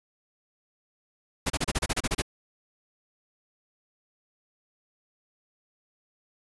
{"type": "noise bursts", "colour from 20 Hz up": "pink", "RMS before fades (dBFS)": -26, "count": 11, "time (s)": [1.46, 2.221], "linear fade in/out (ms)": 10, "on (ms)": 41, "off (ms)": 31, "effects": ["resampled to 24000 Hz"]}